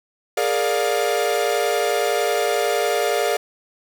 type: chord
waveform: 45% pulse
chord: Bb dominant seventh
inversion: third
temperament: equal with one note detuned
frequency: 415.3 / 466.2 / 587.3 / 706.6 Hz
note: Ab4 / Bb4 / D5 / F5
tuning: 0 / 0 / 0 / +20 cents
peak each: -24 dBFS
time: 0.37-3.37 s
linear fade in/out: 5 ms
effects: none